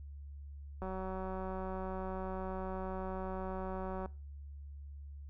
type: click train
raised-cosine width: 1 ms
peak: -28 dBFS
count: 610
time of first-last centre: 0.82-4.059 s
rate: 188 Hz
effects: noise-tail reverb RT60 0.3 s tail -21 dB re dry + added 71 Hz sine -45 dBFS peak until 5.29 s